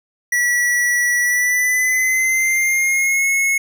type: tone with pitch glide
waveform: square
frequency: 1943 to 2181 Hz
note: B6 to C#7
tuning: -29 to -29 cents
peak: -15 dBFS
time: 0.32-3.58 s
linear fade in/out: 5 ms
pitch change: +200 cents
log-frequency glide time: 1.21-3.26 s
effects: none